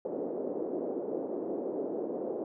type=band-pass noise; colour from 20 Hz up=pink; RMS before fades=-35 dBFS; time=0.05-2.44 s; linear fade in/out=2 ms; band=310 to 520 Hz; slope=24 dB/octave; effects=none